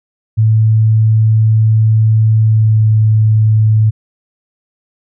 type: tone with pitch glide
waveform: sine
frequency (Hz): 110 to 108.86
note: A2 to A2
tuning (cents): 0 to -18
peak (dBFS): -6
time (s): 0.37-3.91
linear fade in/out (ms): 20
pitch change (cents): -18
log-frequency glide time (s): 2.42-2.88
effects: none